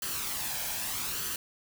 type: noise with flanger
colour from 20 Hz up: white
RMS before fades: -34 dBFS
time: 0.02-1.36 s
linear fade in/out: 2 ms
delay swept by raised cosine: 0.66 to 1.27 ms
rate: 0.81 Hz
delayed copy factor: +0.5
effects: none